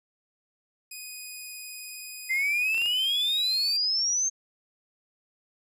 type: tone with vibrato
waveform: 10% pulse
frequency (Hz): 2489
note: D#7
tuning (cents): 0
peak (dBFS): -30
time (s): 0.91-3.77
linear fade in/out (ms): 5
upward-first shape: sine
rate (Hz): 19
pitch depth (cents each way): 12
type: exponential sweep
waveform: sine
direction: up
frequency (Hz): 2055 to 6420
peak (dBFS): -23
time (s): 2.29-4.3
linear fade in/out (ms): 20
type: clicks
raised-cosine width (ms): 0.2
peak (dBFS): -25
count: 4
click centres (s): 2.746 / 2.779 / 2.818 / 2.859
effects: none